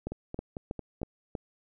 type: two click trains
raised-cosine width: 2 ms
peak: -23 / -20 dBFS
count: 5 / 5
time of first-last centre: 0.12-1.017 / 0.07-1.352 s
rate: 4.46 / 3.12 Hz
effects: none